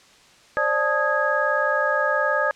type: tone cluster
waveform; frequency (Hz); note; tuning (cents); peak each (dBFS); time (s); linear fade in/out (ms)
sine; 535 / 594 / 876 / 1250 / 1652; C5 / D5 / A5 / D#6 / G#6; +38 / +20 / -8 / +8 / -10; -27 / -24 / -29 / -25 / -23; 0.57-2.51; 0
effects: white hiss -52 dBFS RMS until 2.55 s + low-pass 6000 Hz 12 dB/octave